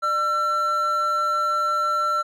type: tone pair together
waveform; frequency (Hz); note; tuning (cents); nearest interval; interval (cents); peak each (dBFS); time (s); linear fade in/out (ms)
triangle; 600 / 1347; D5 / E6; +37 / +37; octave + major second; 1400; -29 / -18; 0.02-2.23; 20
effects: none